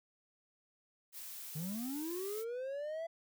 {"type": "noise", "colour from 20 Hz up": "blue", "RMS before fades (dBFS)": -47, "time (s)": [1.12, 2.45], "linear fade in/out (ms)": 50}
{"type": "linear sweep", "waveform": "triangle", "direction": "up", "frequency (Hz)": [146.4, 672], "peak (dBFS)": -36, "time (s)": [1.55, 3.07], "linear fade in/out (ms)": 10}
{"effects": []}